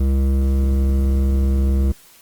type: tone with hard clipping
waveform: sine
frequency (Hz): 67.3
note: C2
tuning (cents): +49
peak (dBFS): -16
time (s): 0-1.92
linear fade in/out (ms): 5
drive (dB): 12
effects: white hiss -48 dBFS RMS until 2.21 s + Opus 32 kbps